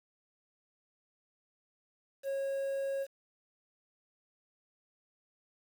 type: tone with quantisation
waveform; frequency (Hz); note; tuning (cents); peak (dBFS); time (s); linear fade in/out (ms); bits
triangle; 547; C#5; -23; -30; 2.23-3.07; 50; 9
effects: none